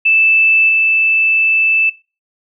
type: tone with level steps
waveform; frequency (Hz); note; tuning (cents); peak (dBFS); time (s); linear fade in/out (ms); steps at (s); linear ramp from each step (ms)
sine; 2637; E7; 0; -8 / -10; 0.05-1.9; 10; 0.69; 2
effects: noise-tail reverb RT60 0.3 s tail -19 dB re dry

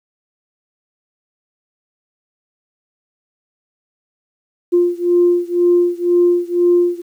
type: beating tone pair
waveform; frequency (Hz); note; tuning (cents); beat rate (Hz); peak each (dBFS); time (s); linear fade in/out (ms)
sine; 350 / 352; F4 / F4; +4 / +14; 2; -13 / -14; 4.72-7.02; 20
effects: tanh soft clip ceiling -3 dBFS + 8-bit

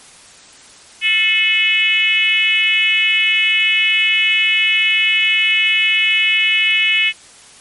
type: tone with frequency modulation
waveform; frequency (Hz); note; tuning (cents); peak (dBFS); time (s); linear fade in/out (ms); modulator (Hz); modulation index
sine; 2571; E7; -44; -11; 1.01-7.13; 50; 403; 1.3
effects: white hiss -42 dBFS RMS until 7.6 s + MP3 48 kbps

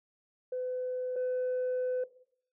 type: tone pair in turn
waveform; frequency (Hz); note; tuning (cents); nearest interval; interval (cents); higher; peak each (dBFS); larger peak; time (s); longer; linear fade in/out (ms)
sine; 505 / 505; B4 / B4; +39 / +39; unison; 0; neither; -31 / -27; second; 0.52-1.16 / 1.16-2.04; second; 5
effects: noise-tail reverb RT60 0.6 s tail -17 dB re dry + tanh soft clip ceiling -27 dBFS

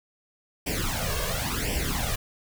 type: noise with flanger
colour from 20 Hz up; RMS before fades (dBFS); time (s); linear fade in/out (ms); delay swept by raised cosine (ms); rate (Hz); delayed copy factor
pink; -28; 0.66-2.16; 10; 0.37 to 1.87; 0.94; +0.8
effects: none

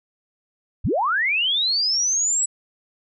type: linear sweep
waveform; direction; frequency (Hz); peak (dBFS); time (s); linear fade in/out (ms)
sine; up; 31.12 to 7902; -18; 0.84-2.46; 10
effects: none

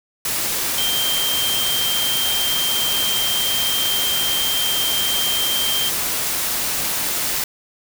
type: tone in noise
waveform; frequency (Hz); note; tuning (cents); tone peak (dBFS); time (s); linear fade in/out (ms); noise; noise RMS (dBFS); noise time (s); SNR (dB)
sine; 3158; G7; +12; -20; 0.78-5.89; 2; white; -22; 0.25-7.44; -1
effects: none

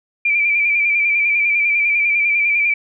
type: tone with vibrato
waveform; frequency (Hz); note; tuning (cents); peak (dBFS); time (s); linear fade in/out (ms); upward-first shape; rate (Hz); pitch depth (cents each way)
sine; 2349; D7; 0; -13; 0.25-2.74; 5; square; 10; 35
effects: none

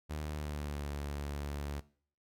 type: tone with pitch glide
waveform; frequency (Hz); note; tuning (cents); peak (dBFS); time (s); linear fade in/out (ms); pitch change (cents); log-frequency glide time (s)
sawtooth; 76 to 72.03; D#2 to D2; -40 to -33; -33; 0.09-1.81; 20; -93; 0.22-0.86
effects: noise-tail reverb RT60 0.5 s tail -20 dB re dry

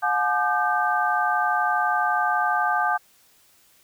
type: tone cluster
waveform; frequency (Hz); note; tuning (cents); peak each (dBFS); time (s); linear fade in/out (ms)
sine; 721 / 853 / 1200 / 1556; F#5 / G#5 / D6 / G6; -45 / +46 / +37 / -13; -25; 0.02-2.98; 20
effects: white hiss -58 dBFS RMS until 3.83 s

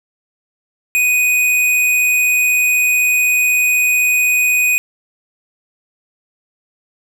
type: tone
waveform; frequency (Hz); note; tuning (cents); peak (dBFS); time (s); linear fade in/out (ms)
square; 2489; D#7; 0; -12; 0.95-4.78; 0
effects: none

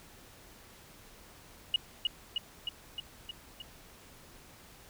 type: tone with echo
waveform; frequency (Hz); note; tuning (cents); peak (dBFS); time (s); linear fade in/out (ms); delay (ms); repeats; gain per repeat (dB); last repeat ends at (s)
sine; 2891; F#7; -41; -22; 1.74-1.76; 2; 310; 6; -3; 3.62
effects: tanh soft clip ceiling -19 dBFS + pink hiss -55 dBFS RMS until 4.89 s

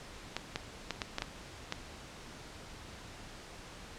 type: clicks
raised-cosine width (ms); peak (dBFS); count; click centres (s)
0.2; -16; 7; 0.366 / 0.559 / 0.907 / 1.018 / 1.184 / 1.221 / 1.724
effects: pink hiss -49 dBFS RMS until 3.98 s + low-pass 7000 Hz 12 dB/octave

